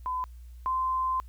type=tone pair in turn; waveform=sine; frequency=1012 / 1036.3 Hz; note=B5 / C6; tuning=+42 / -17 cents; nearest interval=unison; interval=41 cents; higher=second; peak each=-28 / -25 dBFS; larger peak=second; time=0.06-0.24 / 0.66-1.2 s; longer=second; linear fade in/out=0 ms; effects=added 60 Hz sine -43 dBFS peak until 1.28 s + white hiss -67 dBFS RMS until 1.28 s